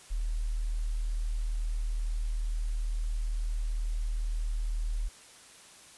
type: tone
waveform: sine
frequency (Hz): 38.89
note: D#1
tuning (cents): 0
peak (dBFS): -28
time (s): 0.1-5.09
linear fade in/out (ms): 20
effects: white hiss -53 dBFS RMS until 5.97 s + resampled to 24000 Hz